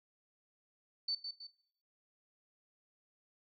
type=tone with echo; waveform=sine; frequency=4524 Hz; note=C#8; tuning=34 cents sharp; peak=-33 dBFS; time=1.08-1.15 s; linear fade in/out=5 ms; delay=160 ms; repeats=2; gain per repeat=-7 dB; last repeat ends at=1.47 s; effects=noise-tail reverb RT60 0.7 s tail -21 dB re dry